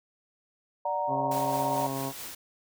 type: chord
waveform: sine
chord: D augmented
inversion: none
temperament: equal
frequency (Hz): 587.3 / 740 / 932.3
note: D5 / F#5 / A#5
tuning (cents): 0 / 0 / 0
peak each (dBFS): -32 / -33 / -29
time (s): 0.85-1.87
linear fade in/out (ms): 5
type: harmonic tone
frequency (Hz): 135.6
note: C#3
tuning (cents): -38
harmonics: 1 / 2 / 3 / 4 / 5 / 6 / 7 / 8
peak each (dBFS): -37 / -35 / -40 / -41 / -39 / -43 / -39 / -43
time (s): 1.07-2.13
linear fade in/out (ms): 50
type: noise with tremolo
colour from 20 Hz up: white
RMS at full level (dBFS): -39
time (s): 1.31-2.35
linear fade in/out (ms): 5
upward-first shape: sine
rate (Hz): 4.6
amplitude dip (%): 35
effects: none